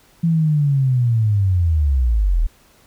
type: linear sweep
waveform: sine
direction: down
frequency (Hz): 169.2 to 36.23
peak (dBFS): -13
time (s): 0.23-2.47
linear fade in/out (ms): 10
effects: pink hiss -53 dBFS RMS until 2.86 s